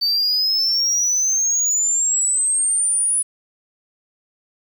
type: exponential sweep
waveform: sine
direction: up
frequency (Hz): 4564 to 9956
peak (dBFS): -13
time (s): 0.01-3.23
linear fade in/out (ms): 20
effects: tanh soft clip ceiling -15 dBFS + 8-bit